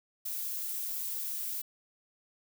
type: noise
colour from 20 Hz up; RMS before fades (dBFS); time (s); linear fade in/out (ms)
violet; -36; 0.25-1.62; 10
effects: none